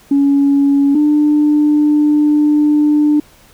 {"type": "tone pair in turn", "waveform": "sine", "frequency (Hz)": [280.6, 298.1], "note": ["C#4", "D4"], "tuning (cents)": [21, 26], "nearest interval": "minor second", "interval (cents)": 105, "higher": "second", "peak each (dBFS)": [-7, -7], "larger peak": "neither", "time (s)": [[0.11, 0.95], [0.95, 3.2]], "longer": "second", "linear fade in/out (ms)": 5, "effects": ["tanh soft clip ceiling -4 dBFS", "pink hiss -46 dBFS RMS until 3.53 s"]}